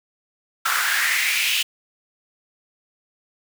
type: noise with high-pass filter sweep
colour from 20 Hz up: pink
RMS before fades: -21 dBFS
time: 0.65-1.63 s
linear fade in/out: 10 ms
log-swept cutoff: 1300 to 2900 Hz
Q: 4.4
effects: none